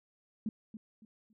sine tone with echo, 217.7 Hz, A3, 18 cents flat, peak -31 dBFS, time 0.46-0.49 s, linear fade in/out 2 ms, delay 280 ms, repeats 3, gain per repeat -11 dB, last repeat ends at 1.33 s, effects none

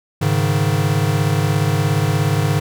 square chord, Ab suspended fourth, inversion none, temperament equal, 103.83 / 138.59 / 155.56 Hz, Ab2 / Db3 / Eb3, 0 / 0 / 0 cents, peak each -20 dBFS, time 0.21-2.6 s, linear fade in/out 10 ms, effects none

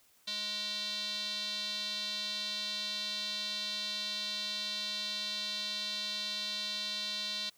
square tone with band-pass filter, 209.1 Hz, G#3, 12 cents sharp, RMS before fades -37 dBFS, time 0.27-7.5 s, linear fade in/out 10 ms, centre 4000 Hz, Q 5.9, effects white hiss -66 dBFS RMS until 7.57 s

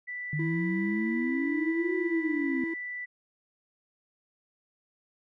sine tone, 1975.5 Hz, B6, in tune, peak -34 dBFS, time 0.07-3.06 s, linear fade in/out 20 ms
sine exponential two-way sweep, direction up then down, 148.4 to 370 to 253.2 Hz, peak -28 dBFS, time 0.33-2.64 s, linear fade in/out 2 ms, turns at 1.95 s
triangle tone with vibrato, 329.6 Hz, E4, in tune, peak -29 dBFS, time 0.39-2.74 s, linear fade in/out 5 ms, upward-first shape sine, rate 19 Hz, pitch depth 11 cents each way
effects none

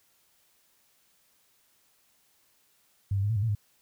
sine tone with pitch steps, 99.1 / 98.2 / 103.1 / 113.5 / 99.7 / 114.1 / 103.2 Hz, G2 / G2 / G#2 / A#2 / G2 / A#2 / G#2, +19 / +4 / -12 / -46 / +30 / -37 / -10 cents, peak -24 dBFS, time 3.11-3.551 s, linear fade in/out 5 ms, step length 63 ms, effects white hiss -67 dBFS RMS until 3.81 s

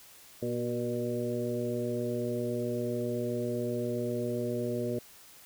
harmonic tone with a mistuned harmonic, 120 Hz, B2, 49 cents flat, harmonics 1 / 2 / 3 / 4 / 5, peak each -37 / -35 / -35 / -36 / -38 dBFS, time 0.42-4.99 s, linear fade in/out 5 ms, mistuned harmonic 3, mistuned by +36 cents, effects white hiss -54 dBFS RMS until 5.45 s

